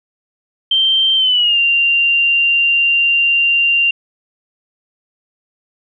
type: tone with pitch glide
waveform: sine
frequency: 3136 to 2778 Hz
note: G7 to F7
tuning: 0 to -10 cents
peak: -10 dBFS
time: 0.71-3.91 s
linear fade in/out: 5 ms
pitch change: -210 cents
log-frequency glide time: 1.16-1.59 s
effects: none